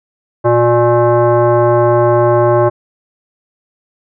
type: tone with frequency modulation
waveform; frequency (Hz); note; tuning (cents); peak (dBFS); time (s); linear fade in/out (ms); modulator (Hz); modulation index
sine; 118.3; A#2; +26; -7; 0.44-2.7; 20; 477; 1.7
effects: none